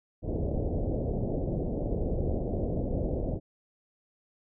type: low-pass noise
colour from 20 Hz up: pink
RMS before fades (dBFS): -30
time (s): 0.22-3.4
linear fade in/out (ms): 50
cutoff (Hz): 650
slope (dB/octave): 48
effects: none